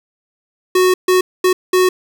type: tone bursts at uneven times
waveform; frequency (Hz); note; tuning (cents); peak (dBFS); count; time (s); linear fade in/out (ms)
square; 368.4; F#4; -7; -10; 4; 0.75-0.94 / 1.08-1.21 / 1.44-1.53 / 1.73-1.89; 5
effects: 7-bit